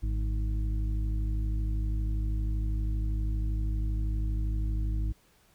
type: harmonic tone with a mistuned harmonic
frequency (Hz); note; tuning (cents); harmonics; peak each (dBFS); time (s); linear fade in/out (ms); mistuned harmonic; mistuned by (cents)
52.6; G#1; +23; 1 / 2 / 3 / 4 / 6; -27 / -35 / -49 / -45 / -44; 0.02-5.13; 20; 3; -120
effects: pink hiss -64 dBFS RMS until 5.54 s